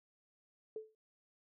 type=tone with exponential decay; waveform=sine; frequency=436.1 Hz; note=A4; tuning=15 cents flat; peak=-37 dBFS; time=0.76-0.95 s; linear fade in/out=2 ms; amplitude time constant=40 ms; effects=none